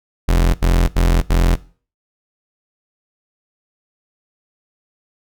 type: tone bursts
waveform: 40% pulse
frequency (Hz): 43.04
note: F1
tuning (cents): -25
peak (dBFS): -10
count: 4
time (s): 0.28-1.557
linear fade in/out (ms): 10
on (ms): 260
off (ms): 79
effects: noise-tail reverb RT60 0.4 s tail -19 dB re dry